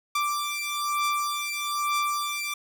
sawtooth beating tone pair, 1174.7 / 1175.8 Hz, D6 / D6, 0 / +2 cents, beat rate 1.1 Hz, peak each -25 dBFS, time 0.15-2.54 s, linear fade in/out 5 ms, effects none

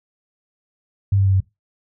sine tone with pitch steps, 98.9 / 97.65 / 96.42 / 95.2 Hz, G2 / G2 / G2 / F#2, +16 / -6 / -28 / +50 cents, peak -13 dBFS, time 1.12-1.404 s, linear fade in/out 5 ms, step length 71 ms, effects noise-tail reverb RT60 0.2 s tail -20 dB re dry

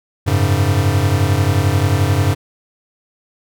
square chord, F# suspended second, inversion none, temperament equal, 92.5 / 103.83 / 138.59 Hz, F#2 / G#2 / C#3, 0 / 0 / 0 cents, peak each -17 / -17 / -20 dBFS, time 0.26-2.35 s, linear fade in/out 20 ms, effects none

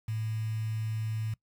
sine tone with quantisation, 110 Hz, A2, in tune, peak -30 dBFS, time 0.08-1.34 s, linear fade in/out 5 ms, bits 8, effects noise-tail reverb RT60 0.1 s tail -22 dB re dry

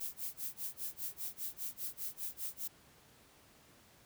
violet noise with tremolo, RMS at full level -39 dBFS, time 0-2.68 s, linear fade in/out 10 ms, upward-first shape sine, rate 5 Hz, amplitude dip 100%, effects pink hiss -63 dBFS RMS until 4.05 s + high-pass 60 Hz 12 dB/octave

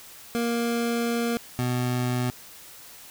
25% pulse tone pair in turn, 234.6 / 124.28 Hz, A#3 / B2, +11 / +11 cents, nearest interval major seventh, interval 1100 cents, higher first, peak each -20 dBFS, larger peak neither, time 0.35-1.37 / 1.59-2.3 s, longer first, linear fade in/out 0 ms, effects white hiss -46 dBFS RMS until 3.1 s

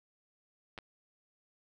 clicks, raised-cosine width 0.3 ms, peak -28 dBFS, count 2, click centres 0.778 / 0.787 s, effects none

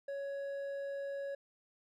sine tone with hard clipping, 557 Hz, C#5, 8 cents sharp, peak -39 dBFS, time 0.08-1.35 s, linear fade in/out 5 ms, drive 5 dB, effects none

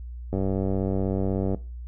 click train, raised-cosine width 2 ms, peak -14 dBFS, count 118, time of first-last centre 0.33-1.546 s, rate 96.2 Hz, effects noise-tail reverb RT60 0.3 s tail -18 dB re dry + added 60 Hz sine -34 dBFS peak until 1.87 s

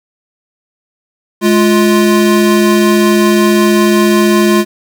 square tone pair together, 210.6 / 349.2 Hz, G#3 / F4, +24 / 0 cents, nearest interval major sixth, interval 876 cents, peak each -10 dBFS, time 1.41-4.65 s, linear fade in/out 50 ms, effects 7-bit

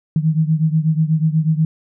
sine beating tone pair, 155.56 / 163.76 Hz, D#3 / E3, 0 / -11 cents, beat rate 8.2 Hz, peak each -15 / -18 dBFS, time 0.16-1.65 s, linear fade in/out 2 ms, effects none

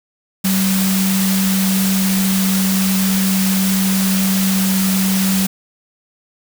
sine tone in noise, 191.2 Hz, G3, 43 cents flat, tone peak -14 dBFS, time 0.44-5.47 s, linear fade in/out 10 ms, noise white, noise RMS -21 dBFS, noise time 0.44-5.47 s, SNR +4 dB, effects none

